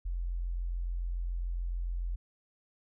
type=tone; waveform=sine; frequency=43.51 Hz; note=F1; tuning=6 cents flat; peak=-31 dBFS; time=0.05-2.16 s; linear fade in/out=10 ms; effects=none